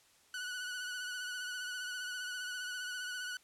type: tone with vibrato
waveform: sawtooth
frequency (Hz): 1480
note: F#6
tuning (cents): 0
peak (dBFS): -35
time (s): 0.34-3.37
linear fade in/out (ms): 2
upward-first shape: triangle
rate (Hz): 15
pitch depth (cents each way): 41
effects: white hiss -66 dBFS RMS until 3.43 s + low-pass 10000 Hz 12 dB/octave